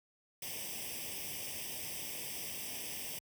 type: noise with comb filter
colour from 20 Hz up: white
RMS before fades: -42 dBFS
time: 0.42-3.19 s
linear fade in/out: 5 ms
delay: 0.36 ms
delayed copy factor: +0.95
effects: high-pass 60 Hz 12 dB/octave